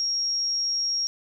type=tone; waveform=sine; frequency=5588 Hz; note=F8; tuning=in tune; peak=-23 dBFS; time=0-1.07 s; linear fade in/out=0 ms; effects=none

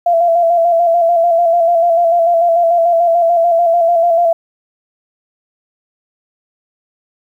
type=tone with vibrato; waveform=sine; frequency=680 Hz; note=F5; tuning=46 cents flat; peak=-8 dBFS; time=0.06-4.33 s; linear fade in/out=5 ms; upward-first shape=square; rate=6.8 Hz; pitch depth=37 cents each way; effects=8-bit

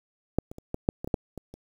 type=clicks; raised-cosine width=2 ms; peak=-9 / -26 / -28 / -16 / -8 / -20 / -20 / -10 / -24 / -30 dBFS; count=10; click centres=0.386 / 0.515 / 0.584 / 0.744 / 0.889 / 1.045 / 1.075 / 1.142 / 1.377 / 1.54 s; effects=8-bit

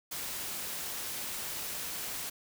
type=noise; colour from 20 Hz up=white; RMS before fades=-38 dBFS; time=0.11-2.3 s; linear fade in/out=10 ms; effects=none

